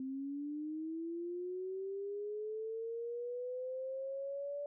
sine linear sweep, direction up, 260 to 580 Hz, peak -38 dBFS, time 0-4.66 s, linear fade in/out 2 ms, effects none

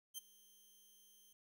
10% pulse tone with ADSR envelope, 3136 Hz, G7, in tune, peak -34 dBFS, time 0.14-1.33 s, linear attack 37 ms, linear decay 17 ms, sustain -22 dB, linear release 5 ms, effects 12-bit

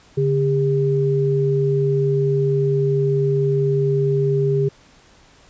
sine tone pair together, 142.23 / 402.3 Hz, C#3 / G4, +45 / +45 cents, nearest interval octave + tritone, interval 1800 cents, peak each -18 dBFS, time 0.17-4.69 s, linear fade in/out 10 ms, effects pink hiss -51 dBFS RMS until 5.49 s + resampled to 16000 Hz

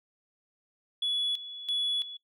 sine tone with tremolo, 3400 Hz, G#7, 40 cents sharp, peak -25 dBFS, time 1.02-2.17 s, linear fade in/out 5 ms, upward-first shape square, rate 1.5 Hz, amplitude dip 80%, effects noise-tail reverb RT60 0.1 s tail -20 dB re dry + tanh soft clip ceiling -24 dBFS

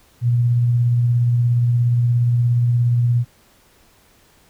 sine tone with tremolo, 120.3 Hz, B2, 45 cents flat, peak -12 dBFS, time 0.21-3.25 s, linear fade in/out 50 ms, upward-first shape triangle, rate 17 Hz, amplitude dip 25%, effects pink hiss -54 dBFS RMS until 4.49 s

